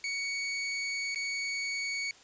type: tone with dropouts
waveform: sawtooth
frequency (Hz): 2235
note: C#7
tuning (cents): +14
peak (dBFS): -28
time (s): 0.04-2.11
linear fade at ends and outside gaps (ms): 1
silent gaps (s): 1.147-1.158
effects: white hiss -56 dBFS RMS until 2.23 s + resampled to 16000 Hz